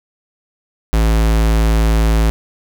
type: tone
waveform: square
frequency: 55 Hz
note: A1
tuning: in tune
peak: -11 dBFS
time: 0.93-2.3 s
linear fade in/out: 0 ms
effects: none